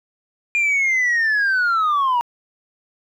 sine linear sweep, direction down, 2418 to 934 Hz, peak -13 dBFS, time 0.55-2.21 s, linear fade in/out 0 ms, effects tanh soft clip ceiling -14 dBFS + 9-bit

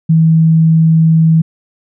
sine tone, 161.5 Hz, E3, 35 cents flat, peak -5 dBFS, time 0.09-1.42 s, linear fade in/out 10 ms, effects none

